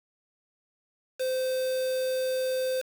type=tone with quantisation; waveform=triangle; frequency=517 Hz; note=C5; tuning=21 cents flat; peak=-24 dBFS; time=1.19-2.82 s; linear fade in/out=20 ms; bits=6; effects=none